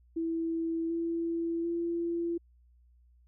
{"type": "tone with pitch steps", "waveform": "sine", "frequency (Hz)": [329.2, 334.4, 339.6], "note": ["E4", "E4", "F4"], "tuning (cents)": [-2, 25, -48], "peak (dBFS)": -29, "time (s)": [0.16, 2.38], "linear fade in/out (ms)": 10, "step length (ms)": 740, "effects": ["added 60 Hz sine -59 dBFS peak until 3.27 s"]}